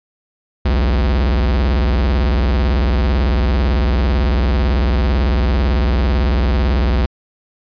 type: tone with vibrato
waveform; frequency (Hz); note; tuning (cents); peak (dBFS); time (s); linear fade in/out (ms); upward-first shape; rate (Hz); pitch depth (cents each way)
square; 63.7; C2; -46; -13; 0.65-7.06; 5; square; 18; 230
effects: resampled to 11025 Hz